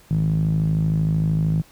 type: tone with band-pass filter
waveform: sawtooth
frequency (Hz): 53.1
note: G#1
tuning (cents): +39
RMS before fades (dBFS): -20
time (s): 0.1-1.62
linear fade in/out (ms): 10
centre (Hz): 150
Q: 7.9
effects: pink hiss -52 dBFS RMS until 1.71 s